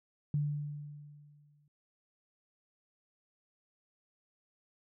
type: tone with exponential decay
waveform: sine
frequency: 146.83 Hz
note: D3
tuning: in tune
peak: -27 dBFS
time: 0.34-1.68 s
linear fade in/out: 2 ms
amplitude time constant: 290 ms
effects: none